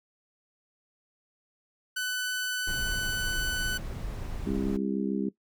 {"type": "tone", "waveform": "sawtooth", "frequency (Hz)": 1499, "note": "F#6", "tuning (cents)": 22, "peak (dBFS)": -25, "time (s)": [1.96, 3.78], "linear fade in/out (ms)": 10}
{"type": "noise", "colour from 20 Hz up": "brown", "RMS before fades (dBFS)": -35, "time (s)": [2.67, 4.77], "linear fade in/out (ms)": 5}
{"type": "harmonic tone", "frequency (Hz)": 66.8, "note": "C2", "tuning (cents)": 36, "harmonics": [3, 4, 5, 6], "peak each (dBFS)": [-30, -32, -34, -36], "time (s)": [4.46, 5.29], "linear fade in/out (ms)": 5}
{"effects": ["noise-tail reverb RT60 0.1 s tail -17 dB re dry"]}